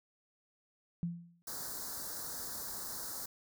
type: tone with exponential decay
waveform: sine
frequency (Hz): 171.2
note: F3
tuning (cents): -34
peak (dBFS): -30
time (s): 1.03-1.42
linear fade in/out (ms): 0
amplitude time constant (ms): 84
type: band-stop noise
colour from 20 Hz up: white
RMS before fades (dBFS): -42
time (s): 1.47-3.26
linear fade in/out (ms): 5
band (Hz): 1700 to 4200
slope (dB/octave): 48
effects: none